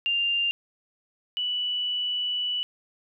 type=tone pair in turn; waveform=sine; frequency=2794 / 2960 Hz; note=F7 / F#7; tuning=0 / 0 cents; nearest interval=minor second; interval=100 cents; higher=second; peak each=-22 / -25 dBFS; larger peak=first; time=0.06-0.51 / 1.37-2.63 s; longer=second; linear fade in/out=0 ms; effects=none